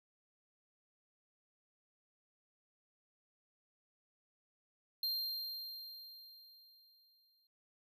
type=tone with exponential decay; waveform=square; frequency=4186 Hz; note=C8; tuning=in tune; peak=-34 dBFS; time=5.03-7.47 s; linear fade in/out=2 ms; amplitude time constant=530 ms; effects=none